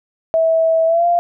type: tone with pitch glide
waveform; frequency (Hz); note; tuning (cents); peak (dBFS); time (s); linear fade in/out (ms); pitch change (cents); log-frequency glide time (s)
sine; 651 to 693.7; E5 to F5; -22 to -12; -11; 0.34-1.19; 0; +110; 0.86-1.06
effects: none